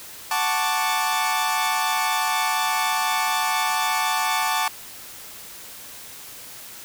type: chord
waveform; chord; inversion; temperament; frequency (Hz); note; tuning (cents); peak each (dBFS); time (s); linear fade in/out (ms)
sawtooth; D major seventh; first; equal; 740 / 880 / 1108.7 / 1174.7; F#5 / A5 / C#6 / D6; 0 / 0 / 0 / 0; -24 / -20 / -25 / -23; 0.31-4.68; 2
effects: white hiss -40 dBFS RMS until 6.84 s